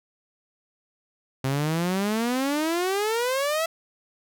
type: exponential sweep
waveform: sawtooth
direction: up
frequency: 130.2 to 666 Hz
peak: -19 dBFS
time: 1.44-3.66 s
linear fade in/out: 5 ms
effects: none